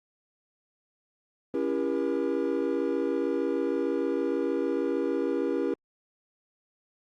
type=chord; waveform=triangle; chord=C# diminished seventh; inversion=none; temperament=just; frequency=277.2 / 332.6 / 399.1 / 479 Hz; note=C#4 / E4 / G4 / Bb4; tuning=0 / +16 / +31 / +47 cents; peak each=-29 dBFS; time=1.54-5.74 s; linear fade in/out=2 ms; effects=Opus 24 kbps